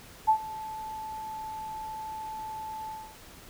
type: tone with ADSR envelope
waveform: sine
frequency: 873 Hz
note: A5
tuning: 14 cents flat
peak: -16 dBFS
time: 0.27-3.16 s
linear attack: 23 ms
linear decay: 82 ms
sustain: -19 dB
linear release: 270 ms
effects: pink hiss -50 dBFS RMS until 3.49 s